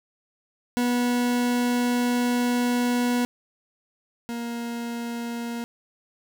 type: tone pair in turn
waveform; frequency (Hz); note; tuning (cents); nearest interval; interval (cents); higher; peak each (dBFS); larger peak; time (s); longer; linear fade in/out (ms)
40% pulse; 243.9 / 235.2; B3 / A#3; -21 / +16; minor second; 63; first; -20 / -28; first; 0.77-3.25 / 4.29-5.64; first; 0
effects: none